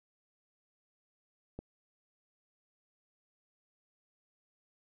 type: click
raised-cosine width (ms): 2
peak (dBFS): -28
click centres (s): 1.59
effects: none